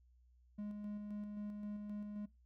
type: tone with tremolo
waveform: triangle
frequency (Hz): 207.7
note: G#3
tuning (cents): 0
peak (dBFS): -39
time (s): 0.58-2.26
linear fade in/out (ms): 10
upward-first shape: square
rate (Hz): 3.8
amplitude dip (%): 30
effects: noise-tail reverb RT60 0.2 s tail -20 dB re dry + added 61 Hz sine -65 dBFS peak until 2.45 s